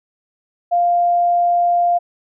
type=tone; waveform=sine; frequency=698.5 Hz; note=F5; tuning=in tune; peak=-12 dBFS; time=0.71-1.99 s; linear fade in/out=20 ms; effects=none